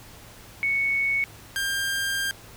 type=tone pair in turn; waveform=sine / sawtooth; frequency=2217 / 1596 Hz; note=C#7 / G6; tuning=0 / +31 cents; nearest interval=tritone; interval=569 cents; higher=first; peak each=-21 dBFS; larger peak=neither; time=0.63-1.24 / 1.56-2.31 s; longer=second; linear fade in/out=0 ms; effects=added 107 Hz sine -52 dBFS peak until 2.56 s + pink hiss -47 dBFS RMS until 2.56 s